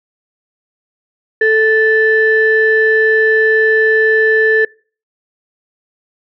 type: tone pair together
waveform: sine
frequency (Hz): 439 / 1756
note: A4 / A6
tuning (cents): -4 / -4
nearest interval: 2 octaves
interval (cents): 2400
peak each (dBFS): -10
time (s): 1.41-4.65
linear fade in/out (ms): 5
effects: noise-tail reverb RT60 0.4 s tail -25 dB re dry + tanh soft clip ceiling -1 dBFS